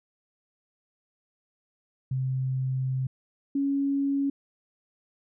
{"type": "tone pair in turn", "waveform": "sine", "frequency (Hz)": [130.81, 278.2], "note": ["C3", "C#4"], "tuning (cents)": [0, 6], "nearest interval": "octave + minor second", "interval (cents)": 1306, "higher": "second", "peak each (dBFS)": [-25, -23], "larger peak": "second", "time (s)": [[2.11, 3.07], [3.55, 4.3]], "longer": "first", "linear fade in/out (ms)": 5, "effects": []}